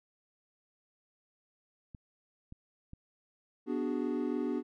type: clicks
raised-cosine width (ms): 5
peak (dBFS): -34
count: 3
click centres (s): 1.948 / 2.524 / 2.934
type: chord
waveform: triangle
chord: G# half-diminished seventh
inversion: first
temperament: equal with one note detuned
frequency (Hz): 246.9 / 293.7 / 371.5 / 415.3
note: B3 / D4 / F#4 / G#4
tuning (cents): 0 / 0 / +7 / 0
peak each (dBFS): -33 / -33 / -35 / -38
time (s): 3.66-4.63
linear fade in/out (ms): 50
effects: none